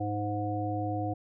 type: harmonic tone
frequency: 103.83 Hz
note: G#2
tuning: in tune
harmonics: 1 / 3 / 5 / 7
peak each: -33 / -34 / -39 / -34 dBFS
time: 0-1.14 s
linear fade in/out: 10 ms
effects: none